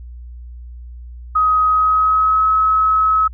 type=tone with pitch glide; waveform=sine; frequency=1261 to 1285.3 Hz; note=D#6 to E6; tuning=+23 to -44 cents; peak=-11 dBFS; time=1.35-3.28 s; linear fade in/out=10 ms; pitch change=+33 cents; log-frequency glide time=1.67-2.46 s; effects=added 60 Hz sine -31 dBFS peak until 3.33 s